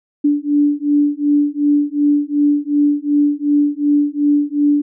sine beating tone pair, 290 / 292.7 Hz, D4 / D4, -22 / -6 cents, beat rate 2.7 Hz, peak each -15 / -15 dBFS, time 0.24-4.82 s, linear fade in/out 10 ms, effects none

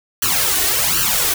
white noise with flanger, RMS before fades -17 dBFS, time 0.22-1.34 s, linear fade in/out 5 ms, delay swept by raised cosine 0.67 to 2.77 ms, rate 1.3 Hz, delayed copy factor +0.9, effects none

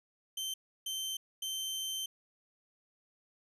sawtooth tone bursts at uneven times, 3107 Hz, G7, 16 cents flat, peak -32 dBFS, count 3, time 0.37-0.54 / 0.86-1.17 / 1.42-2.06 s, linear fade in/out 5 ms, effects resampled to 32000 Hz + 12-bit

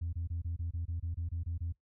sine tone bursts, 84.3 Hz, E2, 39 cents sharp, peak -32 dBFS, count 12, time 0.01-1.725 s, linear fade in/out 10 ms, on 120 ms, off 25 ms, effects noise-tail reverb RT60 0.1 s tail -18 dB re dry + tanh soft clip ceiling -30 dBFS

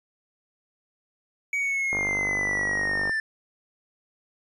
triangle linear sweep, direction down, 2264 to 1760 Hz, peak -22 dBFS, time 1.53-3.2 s, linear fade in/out 2 ms
click train, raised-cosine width 1 ms, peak -18 dBFS, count 59, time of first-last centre 1.93-3.095 s, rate 49.8 Hz
effects resampled to 24000 Hz

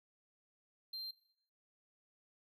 triangle tone, 4161 Hz, C8, 10 cents flat, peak -40 dBFS, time 0.93-1.11 s, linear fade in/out 5 ms, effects noise-tail reverb RT60 0.7 s tail -17 dB re dry

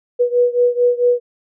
sine beating tone pair, 486.1 / 490.6 Hz, B4 / B4, -28 / -12 cents, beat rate 4.5 Hz, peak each -14 / -16 dBFS, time 0.19-1.2 s, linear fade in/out 20 ms, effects none

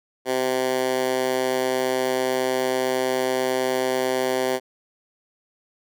10% pulse tone with high-pass filter, 129.1 Hz, C3, 23 cents flat, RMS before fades -23 dBFS, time 0.25-4.6 s, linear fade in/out 50 ms, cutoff 380 Hz, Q 1.4, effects none

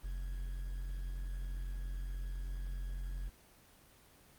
triangle tone with quantisation, 45 Hz, F#1, 47 cents flat, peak -35 dBFS, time 0.03-3.3 s, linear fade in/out 20 ms, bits 10, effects pink hiss -62 dBFS RMS until 4.38 s + Opus 24 kbps

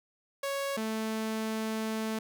sawtooth tone pair in turn, 554.4 / 220 Hz, C#5 / A3, 0 / 0 cents, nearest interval octave + major third, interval 1600 cents, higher first, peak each -27 dBFS, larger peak neither, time 0.43-0.77 / 0.77-2.19 s, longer second, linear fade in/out 5 ms, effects none

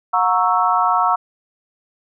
sine chord, F# dominant seventh, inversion none, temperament equal with one note detuned, 723.1 / 932.3 / 1108.7 / 1318.5 Hz, F#5 / A#5 / C#6 / E6, -40 / 0 / 0 / 0 cents, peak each -19 dBFS, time 0.13-1.16 s, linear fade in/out 10 ms, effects none

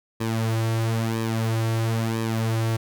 sawtooth tone with flanger, 112.9 Hz, A2, 45 cents sharp, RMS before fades -24 dBFS, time 0.2-2.77 s, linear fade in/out 10 ms, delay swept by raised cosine 1.4 to 4.9 ms, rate 1 Hz, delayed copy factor -0.7, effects none

